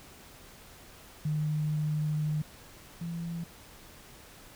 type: tone pair in turn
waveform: sine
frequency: 152.2 / 168.43 Hz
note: D#3 / E3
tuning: -38 / +38 cents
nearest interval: major second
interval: 176 cents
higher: second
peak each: -27 / -33 dBFS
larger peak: first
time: 1.25-2.42 / 3.01-3.44 s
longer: first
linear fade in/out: 5 ms
effects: pink hiss -52 dBFS RMS until 4.55 s